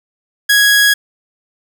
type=tone; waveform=sawtooth; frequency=1661.2 Hz; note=G#6; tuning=in tune; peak=-4 dBFS; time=0.49-0.94 s; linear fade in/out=10 ms; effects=none